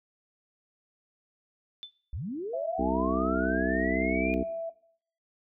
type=tone with exponential decay; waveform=sine; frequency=3520 Hz; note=A7; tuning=in tune; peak=-34 dBFS; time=1.83-1.96 s; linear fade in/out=0 ms; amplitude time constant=27 ms
type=linear sweep; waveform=sine; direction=up; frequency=50.6 to 2442 Hz; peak=-32 dBFS; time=2.13-4.34 s; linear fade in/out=0 ms
type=tone; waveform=sine; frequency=662 Hz; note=E5; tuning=7 cents sharp; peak=-30 dBFS; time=2.53-4.7 s; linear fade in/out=10 ms
type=harmonic tone; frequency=63.8 Hz; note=C2; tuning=43 cents flat; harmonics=1 / 3 / 4 / 5 / 6 / 7; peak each=-35 / -34 / -31 / -32 / -36 / -35 dBFS; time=2.78-4.44 s; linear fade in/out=20 ms
effects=noise-tail reverb RT60 0.6 s tail -19 dB re dry